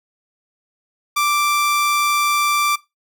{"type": "tone", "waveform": "sawtooth", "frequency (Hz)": 1174.7, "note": "D6", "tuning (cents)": 0, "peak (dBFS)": -12, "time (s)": [1.16, 2.76], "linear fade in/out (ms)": 10, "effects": ["noise-tail reverb RT60 0.2 s tail -18 dB re dry"]}